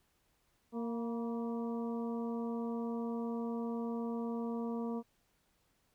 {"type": "harmonic tone with a mistuned harmonic", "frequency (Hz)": 231.9, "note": "A#3", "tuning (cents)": -9, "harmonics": [1, 2, 3, 4, 5], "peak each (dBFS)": [-36, -41, -49, -49, -52], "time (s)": [0.72, 5.03], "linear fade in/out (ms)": 50, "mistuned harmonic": 4, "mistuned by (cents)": 51, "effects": ["pink hiss -75 dBFS RMS until 5.94 s"]}